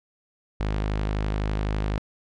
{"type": "tone", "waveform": "sawtooth", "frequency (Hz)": 51.91, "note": "G#1", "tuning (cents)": 0, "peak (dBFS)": -20, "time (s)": [0.6, 1.98], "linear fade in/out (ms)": 0, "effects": ["low-pass 4000 Hz 12 dB/octave"]}